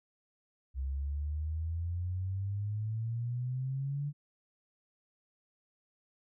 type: exponential sweep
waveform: sine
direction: up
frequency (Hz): 65.41 to 146.83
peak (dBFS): -32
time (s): 0.74-4.13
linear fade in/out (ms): 50
effects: none